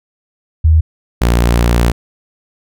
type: tone pair in turn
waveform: sine / sawtooth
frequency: 79.4 / 58.81 Hz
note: D#2 / A#1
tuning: +36 / +16 cents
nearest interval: perfect fourth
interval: 520 cents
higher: first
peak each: -5 dBFS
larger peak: neither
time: 0.64-0.81 / 1.21-1.92 s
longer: second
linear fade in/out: 10 ms
effects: none